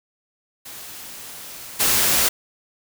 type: noise with level steps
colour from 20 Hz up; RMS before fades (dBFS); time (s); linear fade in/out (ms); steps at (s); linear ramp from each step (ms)
white; -37 / -18; 0.65-2.29; 10; 1.79; 20
effects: none